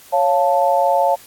sine chord, Db augmented, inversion none, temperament equal, 554.4 / 698.5 / 880 Hz, Db5 / F5 / A5, 0 / 0 / 0 cents, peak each -17 dBFS, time 0.12-1.16 s, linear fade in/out 20 ms, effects white hiss -44 dBFS RMS until 1.26 s + AAC 64 kbps

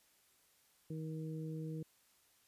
harmonic tone, 158.1 Hz, D#3, 28 cents sharp, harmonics 1 / 2 / 3, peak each -41 / -47 / -50 dBFS, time 0.9-1.83 s, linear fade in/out 5 ms, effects white hiss -71 dBFS RMS until 2.47 s + resampled to 32000 Hz

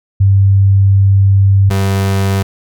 sine / 35% pulse tone pair in turn, 98 / 97.38 Hz, G2 / G2, 0 / -11 cents, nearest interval unison, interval 11 cents, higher first, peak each -5 / -9 dBFS, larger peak first, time 0.2-1.7 / 1.7-2.43 s, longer first, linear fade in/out 10 ms, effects none

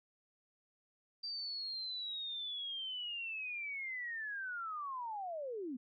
sine linear sweep, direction down, 4699 to 233.1 Hz, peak -39 dBFS, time 1.23-5.77 s, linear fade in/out 10 ms, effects none

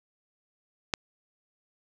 click, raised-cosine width 0.2 ms, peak -8 dBFS, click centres 0.938 s, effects none

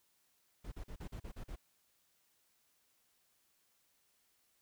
brown noise bursts, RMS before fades -45 dBFS, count 8, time 0.64-1.56 s, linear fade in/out 10 ms, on 80 ms, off 40 ms, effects white hiss -75 dBFS RMS until 4.61 s

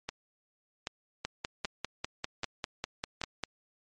two click trains, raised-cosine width 0.2 ms, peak -15 / -17 dBFS, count 12 / 5, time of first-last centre 1.25-3.437 / 0.09-3.215 s, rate 5.03 / 1.28 Hz, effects MP3 48 kbps

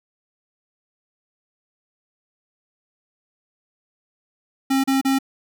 square tone bursts, 269.1 Hz, C4, 49 cents sharp, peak -17 dBFS, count 3, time 4.7-5.188 s, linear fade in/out 10 ms, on 140 ms, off 34 ms, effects none

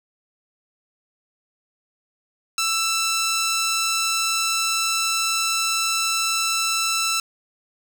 10% pulse tone, 1329 Hz, E6, 14 cents sharp, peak -12 dBFS, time 2.58-7.2 s, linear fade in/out 2 ms, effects none

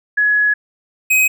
sine / square tone pair in turn, 1686 / 2526 Hz, G#6 / D#7, +26 / +26 cents, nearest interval perfect fifth, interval 700 cents, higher second, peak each -11 dBFS, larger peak neither, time 0.17-0.54 / 1.1-1.28 s, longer first, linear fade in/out 10 ms, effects none

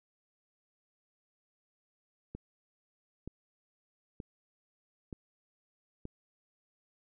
click train, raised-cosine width 3 ms, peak -28 dBFS, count 5, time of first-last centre 2.35-6.054 s, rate 1.08 Hz, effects none

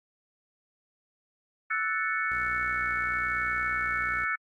sine chord, F# minor seventh, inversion third, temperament equal, 1318.5 / 1480 / 1760 / 2217 Hz, E6 / F#6 / A6 / C#7, 0 / 0 / 0 / 0 cents, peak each -32 dBFS, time 1.7-4.36 s, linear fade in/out 10 ms
sawtooth tone with vibrato, 61 Hz, B1, 21 cents flat, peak -39 dBFS, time 2.31-4.25 s, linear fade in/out 5 ms, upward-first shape sine, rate 11 Hz, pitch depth 14 cents each way
effects AAC 48 kbps

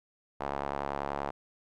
sawtooth tone with band-pass filter, 70.3 Hz, C#2, 25 cents sharp, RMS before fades -35 dBFS, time 0.4-1.31 s, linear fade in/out 10 ms, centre 840 Hz, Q 1.8, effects none

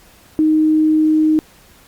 sine tone, 311.1 Hz, D#4, in tune, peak -10 dBFS, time 0.39-1.39 s, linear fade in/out 0 ms, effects pink hiss -47 dBFS RMS until 1.87 s + Opus 48 kbps

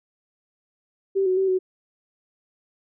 sine tone with pitch steps, 388.4 / 371.1 / 383.4 / 372.5 Hz, G4 / F#4 / G4 / F#4, -16 / +5 / -38 / +12 cents, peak -18 dBFS, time 1.15-1.59 s, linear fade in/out 20 ms, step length 110 ms, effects none

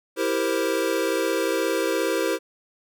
square chord, C dominant seventh, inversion first, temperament equal, 329.6 / 392 / 466.2 / 523.3 Hz, E4 / G4 / Bb4 / C5, 0 / 0 / 0 / 0 cents, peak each -28 dBFS, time 0.16-2.39 s, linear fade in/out 50 ms, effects none

